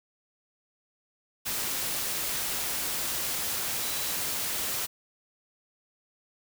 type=tone in noise; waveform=sine; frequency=3951 Hz; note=B7; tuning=in tune; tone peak=-41 dBFS; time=3.82-4.13 s; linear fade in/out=20 ms; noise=white; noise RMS=-31 dBFS; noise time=1.45-4.87 s; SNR=-13 dB; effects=none